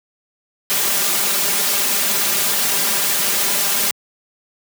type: noise with comb filter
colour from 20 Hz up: white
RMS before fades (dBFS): -18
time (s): 0.7-3.91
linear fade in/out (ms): 0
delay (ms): 5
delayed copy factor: +0.75
effects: high-pass 150 Hz 12 dB/octave